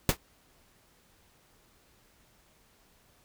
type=noise with exponential decay; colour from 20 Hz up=pink; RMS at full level=-19 dBFS; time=0.09-0.17 s; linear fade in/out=2 ms; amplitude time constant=17 ms; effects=pink hiss -64 dBFS RMS until 3.24 s